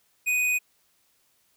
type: tone with tanh clipping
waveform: sine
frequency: 2489 Hz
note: D#7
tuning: in tune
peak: -23 dBFS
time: 0.26-0.59 s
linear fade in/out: 20 ms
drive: 16 dB
effects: white hiss -67 dBFS RMS until 1.56 s